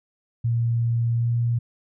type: tone with pitch glide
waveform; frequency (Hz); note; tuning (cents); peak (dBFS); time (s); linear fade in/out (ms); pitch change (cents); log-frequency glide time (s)
sine; 117 to 118.29; A#2 to A#2; +7 to +26; -19; 0.44-1.59; 10; +19; 1.15-1.29
effects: none